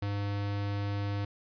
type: tone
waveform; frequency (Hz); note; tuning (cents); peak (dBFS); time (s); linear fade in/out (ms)
square; 101.3; G#2; -43; -31; 0.02-1.25; 5
effects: resampled to 11025 Hz + 11-bit